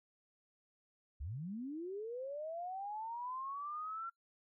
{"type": "linear sweep", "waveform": "sine", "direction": "up", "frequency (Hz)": [58.27, 1371], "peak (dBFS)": -40, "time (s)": [1.2, 4.1], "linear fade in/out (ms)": 10, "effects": ["noise-tail reverb RT60 0.1 s tail -23 dB re dry"]}